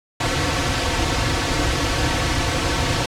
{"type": "noise with comb filter", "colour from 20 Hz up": "pink", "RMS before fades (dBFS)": -20, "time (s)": [0.2, 3.06], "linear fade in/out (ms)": 5, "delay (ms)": 4.9, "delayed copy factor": -0.95, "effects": ["low-pass 6000 Hz 12 dB/octave"]}